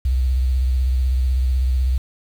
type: tone with vibrato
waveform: sine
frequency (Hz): 64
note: C2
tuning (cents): -38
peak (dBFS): -15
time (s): 0.05-1.98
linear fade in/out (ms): 5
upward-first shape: sine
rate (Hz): 16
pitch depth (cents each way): 82
effects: 7-bit